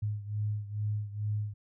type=beating tone pair; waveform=sine; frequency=104.4 / 106.7 Hz; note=G#2 / G#2; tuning=+10 / +47 cents; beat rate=2.3 Hz; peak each=-32 / -36 dBFS; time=0.02-1.54 s; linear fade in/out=10 ms; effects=none